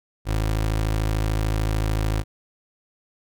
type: tone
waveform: 25% pulse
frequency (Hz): 53.5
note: A1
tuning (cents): -48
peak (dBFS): -17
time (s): 0.25-2.24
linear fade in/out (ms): 50
effects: none